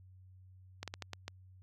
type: slowing click train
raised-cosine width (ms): 0.2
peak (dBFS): -23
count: 6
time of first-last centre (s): 0.83-1.28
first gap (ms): 47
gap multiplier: 1.33
effects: added 93 Hz sine -55 dBFS peak until 1.62 s